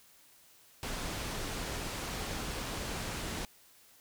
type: low-pass noise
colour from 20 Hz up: pink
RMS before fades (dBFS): -38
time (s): 0.83-3.45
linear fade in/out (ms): 0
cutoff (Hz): 9500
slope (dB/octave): 12
effects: white hiss -61 dBFS RMS until 4 s